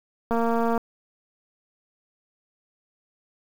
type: click train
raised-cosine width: 1 ms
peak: -12 dBFS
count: 109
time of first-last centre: 0.31-0.778 s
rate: 231 Hz
effects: 7-bit